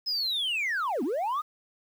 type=linear two-way sweep; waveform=sine; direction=down then up; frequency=5170 to 225.2 to 1277 Hz; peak=-24 dBFS; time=0.06-1.42 s; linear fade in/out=20 ms; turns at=1.03 s; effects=tanh soft clip ceiling -25 dBFS + 9-bit